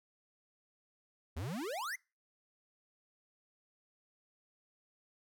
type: exponential sweep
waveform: square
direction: up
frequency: 71.1 to 2172 Hz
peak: -38 dBFS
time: 1.36-1.96 s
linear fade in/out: 10 ms
effects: noise-tail reverb RT60 0.3 s tail -26 dB re dry